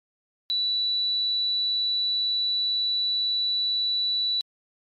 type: tone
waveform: sine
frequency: 3951 Hz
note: B7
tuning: in tune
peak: -22 dBFS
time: 0.5-4.41 s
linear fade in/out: 0 ms
effects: MP3 64 kbps